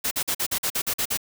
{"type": "noise bursts", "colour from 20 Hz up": "white", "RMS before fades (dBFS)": -25, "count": 10, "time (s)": [0.04, 1.174], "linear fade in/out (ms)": 10, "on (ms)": 72, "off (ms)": 46, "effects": []}